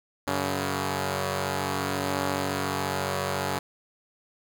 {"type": "tone pair together", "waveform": "5% pulse", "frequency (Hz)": [94.3, 141.19], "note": ["F#2", "C#3"], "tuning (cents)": [33, 32], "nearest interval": "perfect fifth", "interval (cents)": 699, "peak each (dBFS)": -18, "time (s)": [0.27, 3.59], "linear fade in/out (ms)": 5, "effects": []}